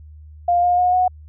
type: tone with pitch steps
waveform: sine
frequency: 701 / 711.2 / 721.5 / 732 Hz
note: F5 / F5 / F#5 / F#5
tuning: +6 / +31 / -44 / -19 cents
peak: -13 dBFS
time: 0.48-1.08 s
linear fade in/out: 5 ms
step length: 150 ms
effects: added 76 Hz sine -38 dBFS peak until 1.28 s